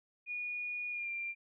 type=tone with pitch glide; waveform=sine; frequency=2449 to 2378 Hz; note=D#7 to D7; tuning=-28 to +21 cents; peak=-36 dBFS; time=0.26-1.35 s; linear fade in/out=50 ms; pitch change=-51 cents; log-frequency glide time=0.9-1.1 s; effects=none